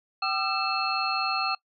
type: tone cluster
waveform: sine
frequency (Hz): 771 / 1206 / 1350 / 2639 / 4260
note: G5 / D6 / E6 / E7 / C8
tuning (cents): -29 / +46 / +41 / +1 / +30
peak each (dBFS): -31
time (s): 0.22-1.55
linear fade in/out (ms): 5
effects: noise-tail reverb RT60 0.1 s tail -24 dB re dry